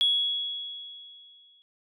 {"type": "tone with exponential decay", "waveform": "sine", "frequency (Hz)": 3350, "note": "G#7", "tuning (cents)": 14, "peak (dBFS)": -18, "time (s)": [0.01, 1.62], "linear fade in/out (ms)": 0, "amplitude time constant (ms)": 350, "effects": ["tanh soft clip ceiling -14 dBFS"]}